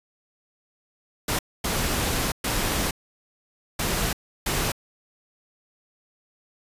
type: noise bursts at uneven times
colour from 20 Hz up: pink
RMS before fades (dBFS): -25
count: 5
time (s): 1.28-1.39 / 1.64-2.32 / 2.44-2.91 / 3.79-4.13 / 4.46-4.72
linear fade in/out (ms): 5
effects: resampled to 32000 Hz